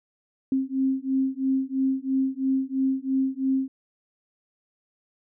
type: beating tone pair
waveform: sine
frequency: 264.4 / 267.4 Hz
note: C4 / C4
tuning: +18 / +38 cents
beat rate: 3 Hz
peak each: -25 dBFS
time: 0.52-3.68 s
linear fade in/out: 2 ms
effects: none